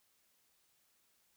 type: silence
effects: white hiss -74 dBFS RMS until 1.36 s